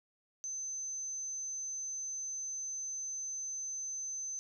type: tone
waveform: sine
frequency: 6160 Hz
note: G8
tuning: 31 cents flat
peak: -37 dBFS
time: 0.44-4.39 s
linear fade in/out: 0 ms
effects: none